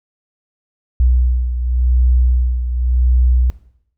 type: beating tone pair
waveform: sine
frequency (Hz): 61.74 / 62.64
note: B1 / B1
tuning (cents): 0 / +25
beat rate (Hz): 0.9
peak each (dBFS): -12 / -19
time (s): 1-3.5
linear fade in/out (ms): 0
effects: noise-tail reverb RT60 0.7 s tail -17 dB re dry